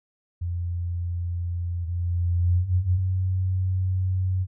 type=tone; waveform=sine; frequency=87 Hz; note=F2; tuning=6 cents flat; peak=-25 dBFS; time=0.41-2.99 s; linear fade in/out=10 ms
type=tone with pitch glide; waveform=sine; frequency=87.31 to 93.04 Hz; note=F2 to F#2; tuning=0 to +10 cents; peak=-21 dBFS; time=1.84-4.47 s; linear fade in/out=50 ms; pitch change=+110 cents; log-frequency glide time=2.38-2.74 s
effects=none